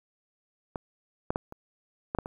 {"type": "clicks", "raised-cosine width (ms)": 1, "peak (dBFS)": [-19, -13, -14, -28, -16, -12, -23], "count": 7, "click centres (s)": [0.758, 1.305, 1.359, 1.524, 2.149, 2.187, 2.259], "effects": ["9-bit"]}